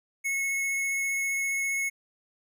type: tone with vibrato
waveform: square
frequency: 2189 Hz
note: C#7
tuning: 22 cents flat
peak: -27 dBFS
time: 0.24-1.9 s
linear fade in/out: 20 ms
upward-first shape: sine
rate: 15 Hz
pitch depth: 10 cents each way
effects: none